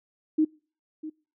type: tone with echo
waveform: sine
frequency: 311.1 Hz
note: D#4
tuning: in tune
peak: -18 dBFS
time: 0.38-0.45 s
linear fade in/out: 10 ms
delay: 650 ms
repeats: 1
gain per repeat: -15 dB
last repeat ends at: 1.1 s
effects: noise-tail reverb RT60 0.4 s tail -25 dB re dry